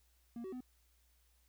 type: tone with pitch steps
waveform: triangle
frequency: 235.1 / 378.5 / 252 Hz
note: A#3 / F#4 / B3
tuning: +15 / +39 / +35 cents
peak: -40 dBFS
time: 0.36-0.606 s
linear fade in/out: 2 ms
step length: 82 ms
effects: added 60 Hz sine -70 dBFS peak until 1.48 s + white hiss -75 dBFS RMS until 1.48 s